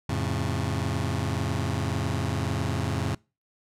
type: chord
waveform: sawtooth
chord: F augmented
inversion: none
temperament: just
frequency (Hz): 87.31 / 109.13 / 136.42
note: F2 / A2 / C#3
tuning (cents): 0 / -14 / -27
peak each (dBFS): -26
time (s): 0.09-3.15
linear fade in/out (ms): 5
effects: noise-tail reverb RT60 0.3 s tail -25 dB re dry + low-pass 10000 Hz 12 dB/octave